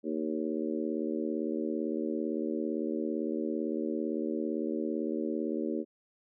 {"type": "harmonic tone with a mistuned harmonic", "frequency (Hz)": 77.78, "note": "D#2", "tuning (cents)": 0, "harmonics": [3, 4, 5, 6, 7], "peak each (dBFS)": [-35, -34, -36, -40, -41], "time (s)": [0.03, 5.85], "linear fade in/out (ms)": 50, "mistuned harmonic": 7, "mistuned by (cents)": 23, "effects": []}